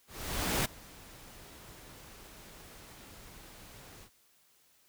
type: noise with ADSR envelope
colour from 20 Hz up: pink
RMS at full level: -29 dBFS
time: 0.07-4.1 s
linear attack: 580 ms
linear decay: 12 ms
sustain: -23 dB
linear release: 74 ms
effects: white hiss -67 dBFS RMS until 4.88 s